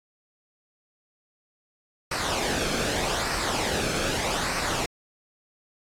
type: noise with flanger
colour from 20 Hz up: pink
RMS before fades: -27 dBFS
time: 2.11-4.86 s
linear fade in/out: 5 ms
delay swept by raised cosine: 0.29 to 1.06 ms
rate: 0.82 Hz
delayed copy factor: -0.55
effects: low-pass 8000 Hz 12 dB/octave + AAC 64 kbps